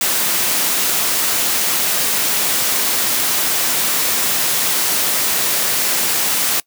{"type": "noise", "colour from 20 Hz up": "white", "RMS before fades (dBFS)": -17, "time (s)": [0.01, 6.6], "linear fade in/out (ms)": 2, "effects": ["noise-tail reverb RT60 0.1 s tail -23 dB re dry", "high-pass 150 Hz 12 dB/octave"]}